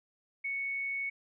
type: tone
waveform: sine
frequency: 2217 Hz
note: C#7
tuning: in tune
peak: -32 dBFS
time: 0.44-1.1 s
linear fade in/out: 10 ms
effects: none